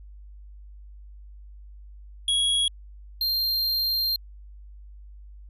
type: tone pair in turn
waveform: square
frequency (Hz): 3322 / 4186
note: G#7 / C8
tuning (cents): 0 / 0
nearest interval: major third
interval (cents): 400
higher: second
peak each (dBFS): -21 / -23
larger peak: first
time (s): 2.28-2.68 / 3.21-4.16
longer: second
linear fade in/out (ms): 2
effects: added 50 Hz sine -42 dBFS peak until 5.49 s + resampled to 32000 Hz